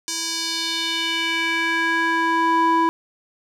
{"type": "tone with band-pass filter sweep", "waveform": "square", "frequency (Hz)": 330, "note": "E4", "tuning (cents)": 2, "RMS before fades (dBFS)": -21, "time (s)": [0.08, 2.89], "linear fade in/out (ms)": 0, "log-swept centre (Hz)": [6200, 840], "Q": 2.2, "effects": []}